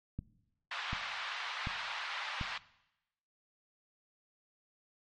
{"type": "click train", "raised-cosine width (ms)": 5, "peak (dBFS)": -25, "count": 4, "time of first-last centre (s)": [0.19, 2.412], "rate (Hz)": 1.35}
{"type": "band-pass noise", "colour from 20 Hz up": "pink", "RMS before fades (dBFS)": -40, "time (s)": [0.71, 2.58], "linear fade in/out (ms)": 5, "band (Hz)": [910, 3900], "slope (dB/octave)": 24}
{"effects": ["noise-tail reverb RT60 0.9 s tail -19 dB re dry", "MP3 48 kbps"]}